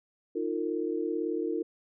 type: chord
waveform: sine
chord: Eb suspended second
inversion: none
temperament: equal with one note detuned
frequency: 311.1 / 349.2 / 454.7 Hz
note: Eb4 / F4 / Bb4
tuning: 0 / 0 / -43 cents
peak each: -33 / -32 / -33 dBFS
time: 0.35-1.63 s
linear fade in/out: 10 ms
effects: none